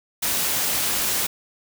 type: noise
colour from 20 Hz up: white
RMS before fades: -23 dBFS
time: 0.22-1.27 s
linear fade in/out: 10 ms
effects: none